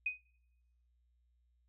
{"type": "tone with exponential decay", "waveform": "sine", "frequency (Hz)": 2500, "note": "D#7", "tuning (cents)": 8, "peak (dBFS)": -29, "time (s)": [0.06, 0.22], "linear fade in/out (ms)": 5, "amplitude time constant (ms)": 34, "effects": ["noise-tail reverb RT60 0.9 s tail -26 dB re dry", "added 60 Hz sine -70 dBFS peak until 1.68 s"]}